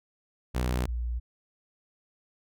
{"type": "tone pair in turn", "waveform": ["sawtooth", "sine"], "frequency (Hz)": [62, 59.41], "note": ["B1", "A#1"], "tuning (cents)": [7, 34], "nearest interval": "minor second", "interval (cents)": 73, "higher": "first", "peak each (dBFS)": [-22, -28], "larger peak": "first", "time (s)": [[0.54, 0.87], [0.87, 1.2]], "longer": "neither", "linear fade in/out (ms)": 20, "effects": []}